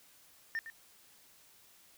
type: tone with echo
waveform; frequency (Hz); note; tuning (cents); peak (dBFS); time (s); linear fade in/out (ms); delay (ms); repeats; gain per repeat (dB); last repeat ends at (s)
sine; 1806; A6; +45; -30; 0.55-0.59; 0; 110; 1; -13; 0.7
effects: tanh soft clip ceiling -32 dBFS + white hiss -62 dBFS RMS until 1.97 s